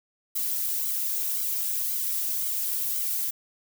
violet noise with flanger, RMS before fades -28 dBFS, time 0.35-3.31 s, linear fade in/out 10 ms, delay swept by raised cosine 1.1 to 2.8 ms, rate 1.9 Hz, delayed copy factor -0.9, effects none

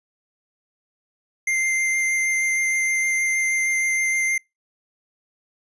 square tone with vibrato, 2093 Hz, C7, in tune, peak -20 dBFS, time 1.47-4.38 s, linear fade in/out 5 ms, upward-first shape sine, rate 6.4 Hz, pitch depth 8 cents each way, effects noise-tail reverb RT60 0.2 s tail -25 dB re dry + resampled to 24000 Hz

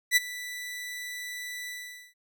sawtooth tone with ADSR envelope, 1975.5 Hz, B6, in tune, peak -13 dBFS, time 0.11-2.14 s, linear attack 54 ms, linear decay 23 ms, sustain -19 dB, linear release 460 ms, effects none

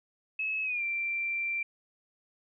sine tone with pitch glide, 2584 to 2356 Hz, E7 to D7, -35 to +5 cents, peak -29 dBFS, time 0.39-1.63 s, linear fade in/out 5 ms, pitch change -160 cents, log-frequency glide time 0.63-0.83 s, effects none

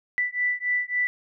sine beating tone pair, 1975.5 / 1979.1 Hz, B6 / B6, 0 / +3 cents, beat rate 3.6 Hz, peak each -26 dBFS, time 0.18-1.07 s, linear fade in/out 0 ms, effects none

